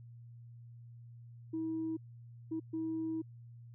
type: tone bursts at uneven times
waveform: sine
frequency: 321.5 Hz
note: E4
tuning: 43 cents flat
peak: -33 dBFS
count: 3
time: 1.53-1.97 / 2.51-2.6 / 2.73-3.22 s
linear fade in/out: 10 ms
effects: tanh soft clip ceiling -30 dBFS + added 118 Hz sine -50 dBFS peak until 3.74 s